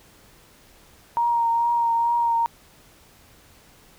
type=tone with vibrato; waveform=sine; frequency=935 Hz; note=A#5; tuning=5 cents sharp; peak=-18 dBFS; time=1.17-2.46 s; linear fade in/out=0 ms; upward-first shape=triangle; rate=2.3 Hz; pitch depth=24 cents each way; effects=pink hiss -53 dBFS RMS until 3.98 s